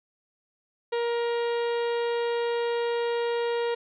harmonic tone, 471.2 Hz, A#4, 19 cents sharp, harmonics 1 / 2 / 3 / 4 / 5 / 6 / 7 / 8 / 9, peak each -25 / -34 / -41 / -40 / -45 / -44 / -46 / -48 / -51 dBFS, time 0.92-3.75 s, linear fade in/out 10 ms, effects none

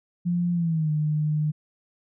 sine tone with pitch glide, 174.61 to 152.01 Hz, F3 to D#3, 0 to -40 cents, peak -21 dBFS, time 0.25-1.52 s, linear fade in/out 20 ms, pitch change -240 cents, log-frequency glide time 0.53-0.91 s, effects none

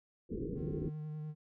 white low-pass noise, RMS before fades -39 dBFS, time 0.29-0.9 s, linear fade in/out 20 ms, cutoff 470 Hz, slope 96 dB/octave
triangle tone with vibrato, 152.9 Hz, D#3, 30 cents flat, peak -37 dBFS, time 0.54-1.35 s, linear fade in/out 50 ms, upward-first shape square, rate 10 Hz, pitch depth 14 cents each way
effects none

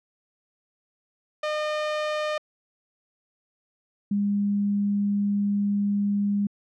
sawtooth / sine tone pair in turn, 608 / 202.9 Hz, D#5 / G#3, -40 / -40 cents, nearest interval octave + perfect fifth, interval 1900 cents, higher first, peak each -21 dBFS, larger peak neither, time 1.43-2.38 / 4.11-6.47 s, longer second, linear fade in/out 5 ms, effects low-pass 4000 Hz 12 dB/octave

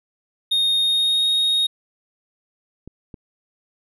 triangle tone with pitch glide, 3700 to 3734 Hz, A#7 to A#7, -14 to +2 cents, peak -15 dBFS, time 0.51-1.67 s, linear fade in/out 10 ms, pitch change +16 cents, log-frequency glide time 0.81-1.27 s
clicks, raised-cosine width 3 ms, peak -24 dBFS, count 2, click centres 2.876 / 3.142 s
effects none

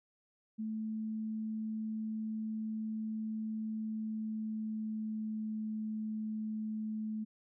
sine tone with pitch glide, 218.5 to 216.6 Hz, A3 to A3, -12 to -27 cents, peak -35 dBFS, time 0.58-7.25 s, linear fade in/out 20 ms, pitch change -15 cents, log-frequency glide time 3.74-5.61 s, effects none

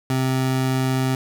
25% pulse tone, 130.81 Hz, C3, in tune, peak -15 dBFS, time 0.1-1.15 s, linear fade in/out 2 ms, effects none

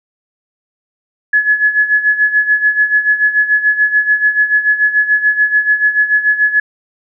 sine tone with tremolo, 1701 Hz, G#6, 41 cents sharp, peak -6 dBFS, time 1.33-6.6 s, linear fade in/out 5 ms, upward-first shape sine, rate 6.9 Hz, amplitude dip 75%, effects none

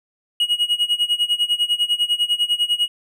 triangle tone with tremolo, 2898 Hz, F#7, 37 cents flat, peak -12 dBFS, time 0.4-2.88 s, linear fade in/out 2 ms, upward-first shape sine, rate 10 Hz, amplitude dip 90%, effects none

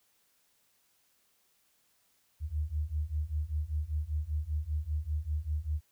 sine beating tone pair, 73.42 / 78.52 Hz, D2 / D#2, 0 / +16 cents, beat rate 5.1 Hz, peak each -34 / -33 dBFS, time 2.4-5.81 s, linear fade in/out 50 ms, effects white hiss -71 dBFS RMS until 5.91 s

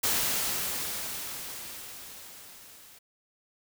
white noise with level ramp, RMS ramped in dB -26 to -53 dBFS, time 0.03-2.99 s, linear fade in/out 10 ms, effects none

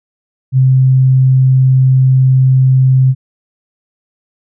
sine tone, 130.81 Hz, C3, in tune, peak -5 dBFS, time 0.52-3.15 s, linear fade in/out 50 ms, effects none

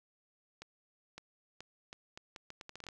accelerating click train, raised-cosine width 0.2 ms, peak -29 dBFS, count 14, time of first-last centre 0.62-2.887 s, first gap 560 ms, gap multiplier 0.76, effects none

